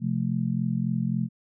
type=chord; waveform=sine; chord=F major; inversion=second; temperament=just; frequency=130.96 / 174.61 / 218.3 Hz; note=C3 / F3 / A3; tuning=+2 / 0 / -13 cents; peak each=-28 dBFS; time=0-1.29 s; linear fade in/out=50 ms; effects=none